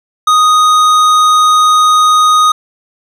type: tone with tanh clipping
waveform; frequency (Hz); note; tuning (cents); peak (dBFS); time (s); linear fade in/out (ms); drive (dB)
triangle; 1244.5; D#6; 0; -7; 0.27-2.52; 5; 18
effects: none